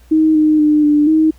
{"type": "tone with pitch steps", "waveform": "sine", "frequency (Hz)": [314.4, 307.6, 301.3, 296.2, 314.8], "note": ["D#4", "D#4", "D4", "D4", "D#4"], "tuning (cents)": [18, -20, 44, 15, 20], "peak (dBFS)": -8, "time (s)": [0.11, 1.31], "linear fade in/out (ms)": 10, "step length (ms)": 240, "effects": ["added 60 Hz sine -42 dBFS peak until 1.38 s", "pink hiss -52 dBFS RMS until 1.38 s"]}